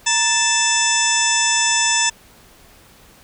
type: harmonic tone with a mistuned harmonic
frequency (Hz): 880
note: A5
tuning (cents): 0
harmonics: 1 / 2 / 3 / 4 / 6 / 7 / 8 / 9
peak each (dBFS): -23 / -23 / -23 / -23 / -23 / -23 / -23 / -23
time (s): 0.06-2.1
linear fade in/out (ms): 10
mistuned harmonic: 1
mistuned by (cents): +110
effects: pink hiss -48 dBFS RMS until 3.23 s